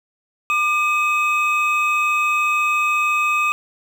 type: tone pair together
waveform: triangle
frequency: 1200 / 2543 Hz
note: D6 / D#7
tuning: +37 / +37 cents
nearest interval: octave + minor second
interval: 1300 cents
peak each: -17 dBFS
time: 0.5-3.52 s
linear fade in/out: 0 ms
effects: none